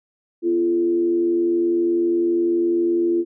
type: tone with frequency modulation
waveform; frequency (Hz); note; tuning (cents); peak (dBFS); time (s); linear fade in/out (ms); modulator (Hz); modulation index
sine; 342.4; F4; -34; -16; 0.42-3.25; 50; 88; 0.38
effects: none